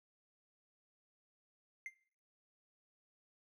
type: tone with exponential decay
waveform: triangle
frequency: 2093 Hz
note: C7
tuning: in tune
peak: -37 dBFS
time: 1.86-1.95 s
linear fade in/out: 1 ms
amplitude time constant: 19 ms
effects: noise-tail reverb RT60 0.5 s tail -19 dB re dry